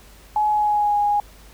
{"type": "tone with pitch glide", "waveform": "sine", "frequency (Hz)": [846, 824.8], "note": ["G#5", "G#5"], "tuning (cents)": [32, -12], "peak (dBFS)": -16, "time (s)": [0.36, 1.2], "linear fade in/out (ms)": 2, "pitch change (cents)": -44, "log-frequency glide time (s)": [0.49, 0.97], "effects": ["added 50 Hz sine -46 dBFS peak until 1.53 s", "pink hiss -49 dBFS RMS until 1.53 s"]}